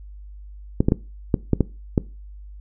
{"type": "clicks", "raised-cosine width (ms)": 3, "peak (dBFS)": -3, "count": 7, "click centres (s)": [0.805, 0.885, 0.921, 1.342, 1.533, 1.607, 1.978], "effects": ["noise-tail reverb RT60 0.3 s tail -20 dB re dry", "added 50 Hz sine -37 dBFS peak until 2.6 s"]}